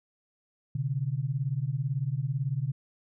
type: beating tone pair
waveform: sine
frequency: 126.5 / 144.5 Hz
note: B2 / D3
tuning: +42 / -28 cents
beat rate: 18 Hz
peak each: -30 / -30 dBFS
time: 0.75-2.72 s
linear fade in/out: 5 ms
effects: none